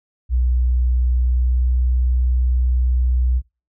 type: tone with pitch glide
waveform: sine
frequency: 61.74 to 62.24 Hz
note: B1 to B1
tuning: 0 to +14 cents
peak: -14 dBFS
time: 0.29-3.42 s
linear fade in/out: 50 ms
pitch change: +14 cents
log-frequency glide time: 1.22-1.69 s
effects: noise-tail reverb RT60 0.3 s tail -24 dB re dry